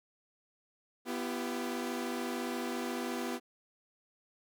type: chord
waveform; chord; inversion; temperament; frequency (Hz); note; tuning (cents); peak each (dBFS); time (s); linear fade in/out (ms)
sawtooth; E minor; second; equal with one note detuned; 246.9 / 337.9 / 392; B3 / E4 / G4; 0 / +43 / 0; -33 / -36 / -37; 1.05-3.4; 50
effects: none